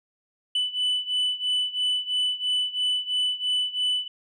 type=beating tone pair; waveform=sine; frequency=2988 / 2991 Hz; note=F#7 / F#7; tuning=+16 / +18 cents; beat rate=3 Hz; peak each=-23 / -25 dBFS; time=0.55-4.08 s; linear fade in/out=5 ms; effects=tanh soft clip ceiling -20 dBFS